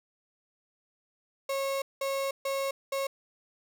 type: tone bursts at uneven times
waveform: 35% pulse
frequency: 546 Hz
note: C#5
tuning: 26 cents flat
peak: -27 dBFS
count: 4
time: 1.49-1.82 / 2.01-2.31 / 2.45-2.71 / 2.92-3.07 s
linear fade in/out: 5 ms
effects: none